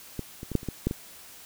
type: clicks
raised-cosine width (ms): 3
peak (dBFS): -18 / -24 / -21 / -9 / -28 / -17 / -11 / -17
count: 8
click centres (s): 0.193 / 0.431 / 0.517 / 0.553 / 0.631 / 0.687 / 0.87 / 0.911
effects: white hiss -48 dBFS RMS until 1.45 s